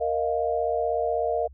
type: chord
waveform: sine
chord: Bb suspended fourth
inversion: none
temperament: equal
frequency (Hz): 466.2 / 622.3 / 698.5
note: Bb4 / Eb5 / F5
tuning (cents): 0 / 0 / 0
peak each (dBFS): -27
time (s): 0-1.48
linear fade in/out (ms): 20
effects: added 67 Hz sine -45 dBFS peak until 1.53 s